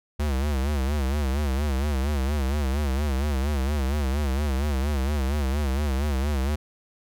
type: tone with vibrato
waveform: square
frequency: 70 Hz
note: C#2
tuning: 18 cents sharp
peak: -23 dBFS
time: 0.19-6.56 s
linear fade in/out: 10 ms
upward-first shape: sine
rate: 4.3 Hz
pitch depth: 130 cents each way
effects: none